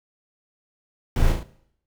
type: noise with echo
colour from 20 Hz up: brown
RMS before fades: -21 dBFS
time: 1.16-1.32 s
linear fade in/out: 2 ms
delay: 37 ms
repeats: 3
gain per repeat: -4 dB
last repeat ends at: 1.431 s
effects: noise-tail reverb RT60 0.7 s tail -18 dB re dry